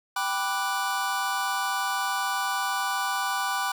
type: chord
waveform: square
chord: G major seventh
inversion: none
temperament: equal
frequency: 784 / 987.8 / 1174.7 / 1480 Hz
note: G5 / B5 / D6 / F#6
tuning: 0 / 0 / 0 / 0 cents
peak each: -32 dBFS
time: 0.16-3.72 s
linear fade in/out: 5 ms
effects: none